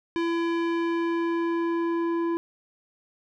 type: tone with low-pass filter sweep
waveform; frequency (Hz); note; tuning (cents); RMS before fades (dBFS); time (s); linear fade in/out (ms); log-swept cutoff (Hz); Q
square; 336.3; E4; +35; -26; 0.16-2.37; 0; 3200 to 1100; 0.87
effects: none